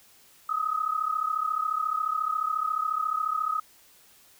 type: tone pair together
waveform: sine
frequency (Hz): 1244.5 / 1278.7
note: D#6 / D#6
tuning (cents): 0 / +47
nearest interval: unison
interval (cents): 47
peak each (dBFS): -28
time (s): 0.49-3.6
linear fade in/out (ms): 5
effects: white hiss -57 dBFS RMS until 4.39 s